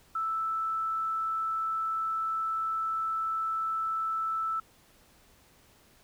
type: tone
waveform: sine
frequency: 1318.5 Hz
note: E6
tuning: in tune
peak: -28 dBFS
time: 0.15-4.6 s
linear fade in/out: 5 ms
effects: pink hiss -61 dBFS RMS until 6.03 s

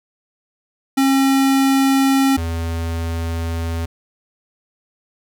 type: tone pair in turn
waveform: square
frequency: 270 / 82.96 Hz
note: C#4 / E2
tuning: -45 / +12 cents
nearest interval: octave + minor sixth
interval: 2043 cents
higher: first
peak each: -13 / -21 dBFS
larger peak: first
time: 0.97-2.37 / 2.37-3.86 s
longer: second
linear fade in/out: 10 ms
effects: none

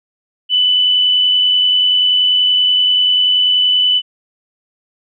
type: tone with amplitude modulation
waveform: sine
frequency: 2991 Hz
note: F#7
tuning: 18 cents sharp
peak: -8 dBFS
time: 0.49-4.02 s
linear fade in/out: 50 ms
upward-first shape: sine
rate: 90.4 Hz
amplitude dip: 30%
effects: none

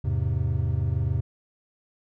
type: chord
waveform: triangle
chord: E augmented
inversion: none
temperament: equal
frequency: 82.41 / 103.83 / 130.81 Hz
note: E2 / G#2 / B#2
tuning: 0 / 0 / 0 cents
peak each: -25 dBFS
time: 0.04-1.21 s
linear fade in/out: 10 ms
effects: none

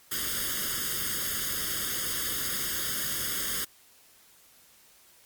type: noise with comb filter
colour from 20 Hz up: white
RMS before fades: -31 dBFS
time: 0.11-3.65 s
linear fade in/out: 10 ms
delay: 0.6 ms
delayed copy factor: +0.95
effects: white hiss -58 dBFS RMS until 5.25 s + Opus 48 kbps

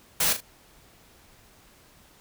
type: noise with echo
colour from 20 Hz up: white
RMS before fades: -23 dBFS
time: 0.2-0.33 s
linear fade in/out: 5 ms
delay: 38 ms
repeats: 2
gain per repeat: -9 dB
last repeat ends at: 0.406 s
effects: pink hiss -56 dBFS RMS until 2.2 s

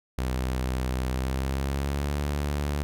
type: tone with pitch glide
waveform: sawtooth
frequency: 63.8 to 72.45 Hz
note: C2 to D2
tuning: -43 to -23 cents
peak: -22 dBFS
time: 0.18-2.83 s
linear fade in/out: 0 ms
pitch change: +220 cents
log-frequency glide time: 1.09-2.16 s
effects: none

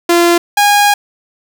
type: tone pair in turn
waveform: sawtooth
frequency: 343.9 / 819.5 Hz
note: F4 / G#5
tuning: -27 / -23 cents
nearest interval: octave + minor third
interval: 1504 cents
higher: second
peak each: -3 dBFS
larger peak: neither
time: 0.09-0.38 / 0.57-0.94 s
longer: second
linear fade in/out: 5 ms
effects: none

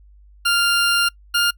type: tone pair in turn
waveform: 20% pulse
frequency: 1396.9 / 1407.4 Hz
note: F6 / F6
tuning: 0 / +13 cents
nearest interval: unison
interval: 13 cents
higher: second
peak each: -10 dBFS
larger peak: neither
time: 0.45-1.09 / 1.34-1.51 s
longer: first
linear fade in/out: 10 ms
effects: noise-tail reverb RT60 0.1 s tail -26 dB re dry + added 50 Hz sine -45 dBFS peak until 1.57 s

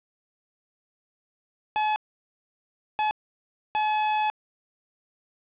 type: tone bursts at uneven times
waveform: 45% pulse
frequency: 854 Hz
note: G#5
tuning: 48 cents sharp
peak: -22 dBFS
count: 3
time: 1.76-1.96 / 2.99-3.11 / 3.75-4.3 s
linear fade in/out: 0 ms
effects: resampled to 8000 Hz + 9-bit

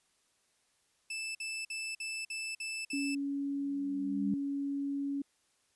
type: tone bursts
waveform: sawtooth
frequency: 2637 Hz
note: E7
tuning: in tune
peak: -33 dBFS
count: 7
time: 1.1-3.15 s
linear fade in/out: 5 ms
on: 250 ms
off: 50 ms
type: tone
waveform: sine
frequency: 280.2 Hz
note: C#4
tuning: 19 cents sharp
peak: -32 dBFS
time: 2.93-5.22 s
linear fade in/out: 5 ms
type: tone with exponential growth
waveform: sine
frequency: 200 Hz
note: G3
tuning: 35 cents sharp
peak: -28 dBFS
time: 3.37-4.34 s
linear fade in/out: 2 ms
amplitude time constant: 210 ms
effects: white hiss -73 dBFS RMS until 5.75 s + resampled to 24000 Hz

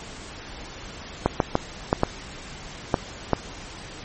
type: clicks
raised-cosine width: 1 ms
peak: -3 dBFS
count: 7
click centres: 1.26 / 1.402 / 1.554 / 1.929 / 2.034 / 2.942 / 3.333 s
effects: pink hiss -39 dBFS RMS until 4.04 s + MP3 32 kbps

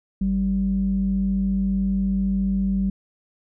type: tone pair together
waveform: sine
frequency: 51.45 / 193.2 Hz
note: G#1 / G3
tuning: -16 / -25 cents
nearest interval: octave + major seventh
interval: 2291 cents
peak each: -26 / -19 dBFS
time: 0.21-2.9 s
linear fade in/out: 5 ms
effects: tanh soft clip ceiling -12 dBFS

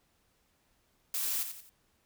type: noise with echo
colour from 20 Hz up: blue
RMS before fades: -33 dBFS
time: 1.14-1.43 s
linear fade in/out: 2 ms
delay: 88 ms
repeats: 3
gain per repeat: -8 dB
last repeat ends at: 1.694 s
effects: pink hiss -72 dBFS RMS until 2.05 s

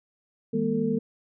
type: tone cluster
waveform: sine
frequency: 161.4 / 206.7 / 238 / 448.7 Hz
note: E3 / G#3 / A#3 / A4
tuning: -36 / -8 / +36 / +34 cents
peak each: -32 / -28 / -27 / -28 dBFS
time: 0.53-0.99 s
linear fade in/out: 10 ms
effects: none

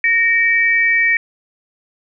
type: tone pair together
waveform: sine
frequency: 1850.5 / 2300 Hz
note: A#6 / D7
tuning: -13 / -37 cents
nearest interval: major third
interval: 376 cents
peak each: -14 dBFS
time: 0.04-1.17 s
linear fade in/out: 2 ms
effects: none

